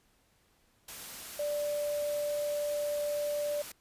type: tone in noise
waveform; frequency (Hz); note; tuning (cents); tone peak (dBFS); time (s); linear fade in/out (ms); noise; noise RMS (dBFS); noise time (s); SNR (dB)
sine; 587.3; D5; 0; -30; 1.39-3.62; 5; white; -44; 0.88-3.72; +11
effects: pink hiss -69 dBFS RMS until 3.8 s + resampled to 32000 Hz